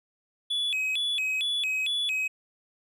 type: tone with vibrato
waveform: triangle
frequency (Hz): 2949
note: F#7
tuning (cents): -6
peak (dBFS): -24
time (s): 0.5-2.28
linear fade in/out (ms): 10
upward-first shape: square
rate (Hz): 2.2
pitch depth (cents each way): 260
effects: none